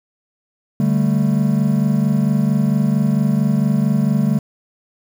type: chord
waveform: triangle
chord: D suspended fourth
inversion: none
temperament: just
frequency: 146.83 / 195.78 / 220.2 Hz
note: D3 / G3 / A3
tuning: 0 / -2 / +2 cents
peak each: -16 dBFS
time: 0.8-4.39 s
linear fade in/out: 2 ms
effects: 7-bit